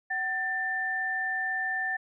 sine tone pair together, 755.8 / 1782 Hz, F#5 / A6, +37 / +22 cents, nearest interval octave + minor third, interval 1485 cents, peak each -35 / -28 dBFS, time 0.1-1.97 s, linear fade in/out 10 ms, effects none

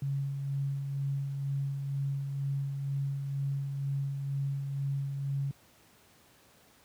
sine tone with tremolo, 138.7 Hz, C#3, 1 cent sharp, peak -28 dBFS, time 0.02-5.51 s, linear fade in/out 2 ms, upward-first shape sine, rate 2.1 Hz, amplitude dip 40%, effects pink hiss -61 dBFS RMS until 6.84 s + high-pass 80 Hz 12 dB/octave

